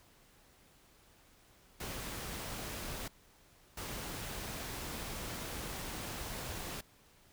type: noise bursts at uneven times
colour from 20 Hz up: pink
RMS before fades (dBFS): -42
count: 2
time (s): 1.8-3.08 / 3.77-6.81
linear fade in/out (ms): 5
effects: pink hiss -64 dBFS RMS until 7.32 s